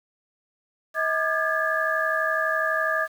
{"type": "tone cluster", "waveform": "sine", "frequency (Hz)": [638, 1203, 1644, 1716], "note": ["D#5", "D6", "G#6", "A6"], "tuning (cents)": [43, 41, -18, -44], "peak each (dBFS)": -27, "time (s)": [0.94, 3.08], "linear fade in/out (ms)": 50, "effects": ["8-bit"]}